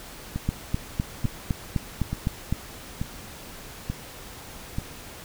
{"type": "two click trains", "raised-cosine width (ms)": 5, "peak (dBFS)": [-11, -15], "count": [9, 6], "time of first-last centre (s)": [[0.49, 2.526], [0.36, 4.785]], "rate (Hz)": [3.93, 1.13], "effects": ["pink hiss -42 dBFS RMS until 5.24 s"]}